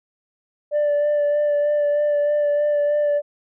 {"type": "tone with vibrato", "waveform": "sine", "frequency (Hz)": 587.3, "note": "D5", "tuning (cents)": 0, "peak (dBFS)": -14, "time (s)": [0.71, 3.22], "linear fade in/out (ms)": 50, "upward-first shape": "sine", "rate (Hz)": 3.2, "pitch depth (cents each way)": 17, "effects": ["tanh soft clip ceiling -15 dBFS"]}